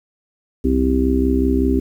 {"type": "harmonic tone", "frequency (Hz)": 65.3, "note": "C2", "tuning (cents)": -3, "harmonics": [1, 3, 4, 5, 6], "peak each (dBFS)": [-19, -28, -17, -23, -21], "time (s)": [0.64, 1.8], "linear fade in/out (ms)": 10, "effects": ["8-bit"]}